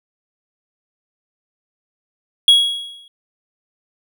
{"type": "tone with exponential decay", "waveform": "triangle", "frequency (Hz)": 3322, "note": "G#7", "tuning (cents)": 0, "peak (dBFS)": -3, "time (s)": [2.48, 3.08], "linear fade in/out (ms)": 2, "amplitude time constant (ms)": 130, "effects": []}